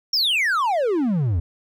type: exponential sweep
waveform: triangle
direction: down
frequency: 5650 to 77.78 Hz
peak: -16 dBFS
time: 0.13-1.4 s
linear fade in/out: 5 ms
effects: none